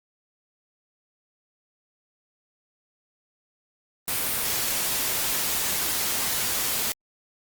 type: noise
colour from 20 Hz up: white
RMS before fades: -26 dBFS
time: 4.08-6.92 s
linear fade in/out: 0 ms
effects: Opus 32 kbps